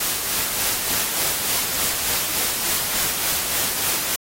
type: noise with tremolo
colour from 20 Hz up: white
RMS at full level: -21 dBFS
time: 0-4.16 s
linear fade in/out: 5 ms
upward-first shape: sine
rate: 3.4 Hz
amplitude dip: 35%
effects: AAC 48 kbps